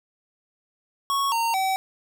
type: tone with pitch steps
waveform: square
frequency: 1107 / 920.2 / 764.9 Hz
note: C#6 / A#5 / G5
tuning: -3 / -23 / -43 cents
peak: -22 dBFS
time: 1.1-1.76 s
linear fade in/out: 0 ms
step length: 220 ms
effects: none